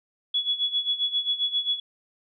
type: tone with tremolo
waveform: sine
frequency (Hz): 3385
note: G#7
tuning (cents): +32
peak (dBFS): -20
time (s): 0.34-1.8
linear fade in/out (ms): 5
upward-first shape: sine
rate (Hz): 7.5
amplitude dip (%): 80
effects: none